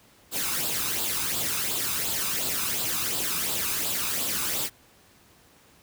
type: noise with flanger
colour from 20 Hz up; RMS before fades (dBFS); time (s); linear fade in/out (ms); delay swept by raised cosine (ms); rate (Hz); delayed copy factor
white; -28; 0.31-4.7; 50; 0.24 to 0.82; 2.8; +0.55
effects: pink hiss -57 dBFS RMS until 5.82 s + high-pass 60 Hz 12 dB/octave